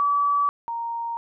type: tone pair in turn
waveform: sine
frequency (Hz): 1148 / 930.6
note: D6 / A#5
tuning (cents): -40 / -3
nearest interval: major third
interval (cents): 363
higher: first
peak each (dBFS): -18 / -26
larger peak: first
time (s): 0-0.49 / 0.68-1.17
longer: neither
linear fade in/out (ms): 0
effects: none